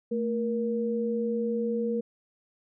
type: tone pair together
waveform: sine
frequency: 223.2 / 472.5 Hz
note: A3 / A#4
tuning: +25 / +23 cents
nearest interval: octave + minor second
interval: 1298 cents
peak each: -29 / -28 dBFS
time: 0.11-2.01 s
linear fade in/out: 10 ms
effects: none